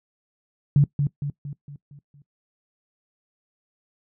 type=tone with echo; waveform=sine; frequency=143.1 Hz; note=D3; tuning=45 cents flat; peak=-12 dBFS; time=0.76-0.84 s; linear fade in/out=2 ms; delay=230 ms; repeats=6; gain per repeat=-6 dB; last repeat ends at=2.22 s; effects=noise-tail reverb RT60 0.1 s tail -20 dB re dry